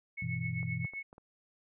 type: tone with tremolo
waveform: sine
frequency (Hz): 2200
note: C#7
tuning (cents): -14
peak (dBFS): -35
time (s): 0.17-1.03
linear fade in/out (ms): 10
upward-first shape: triangle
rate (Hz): 7.7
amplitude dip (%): 90
type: chord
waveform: sine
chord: E minor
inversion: first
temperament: equal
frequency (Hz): 98 / 123.47 / 164.81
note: G2 / B2 / E3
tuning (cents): 0 / 0 / 0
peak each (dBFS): -41 / -36 / -37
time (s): 0.22-0.86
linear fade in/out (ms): 5
type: clicks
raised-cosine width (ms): 1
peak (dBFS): -38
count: 5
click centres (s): 0.63 / 0.847 / 0.936 / 1.129 / 1.181
effects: none